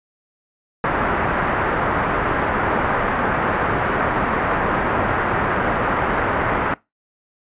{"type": "low-pass noise", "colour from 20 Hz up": "white", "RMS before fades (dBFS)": -20, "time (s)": [0.84, 6.74], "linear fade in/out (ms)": 2, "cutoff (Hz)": 1600, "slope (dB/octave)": 24, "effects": ["noise-tail reverb RT60 0.2 s tail -21 dB re dry", "resampled to 8000 Hz"]}